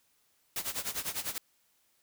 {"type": "noise with tremolo", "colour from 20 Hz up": "white", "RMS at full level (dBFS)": -33, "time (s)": [0.56, 1.38], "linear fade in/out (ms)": 2, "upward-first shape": "sine", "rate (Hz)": 10, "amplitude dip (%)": 85, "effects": ["white hiss -71 dBFS RMS until 2.02 s"]}